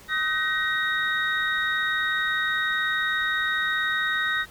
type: tone cluster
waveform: sine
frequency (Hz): 1261 / 1525 / 1886 / 3735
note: D#6 / G6 / A#6 / A#7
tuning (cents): +23 / -48 / +20 / +3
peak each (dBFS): -31 / -28 / -25 / -31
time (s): 0.08-4.46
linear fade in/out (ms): 50
effects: pink hiss -49 dBFS RMS until 4.5 s